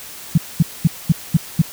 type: tone bursts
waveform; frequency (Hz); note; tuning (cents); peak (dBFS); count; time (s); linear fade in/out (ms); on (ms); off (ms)
sine; 162.8; E3; -21; -7; 6; 0.35-1.618; 5; 28; 220
effects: white hiss -35 dBFS RMS until 1.72 s